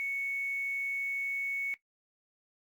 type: tone with quantisation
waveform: sine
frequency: 2217 Hz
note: C#7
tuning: in tune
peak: -31 dBFS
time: 0-1.74 s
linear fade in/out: 0 ms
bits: 9
effects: noise-tail reverb RT60 0.1 s tail -17 dB re dry + Opus 48 kbps